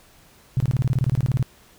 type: tone bursts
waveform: sine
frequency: 128.8 Hz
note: C3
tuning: 27 cents flat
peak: -16 dBFS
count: 16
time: 0.57-1.427 s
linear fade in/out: 0 ms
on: 32 ms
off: 23 ms
effects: pink hiss -53 dBFS RMS until 1.78 s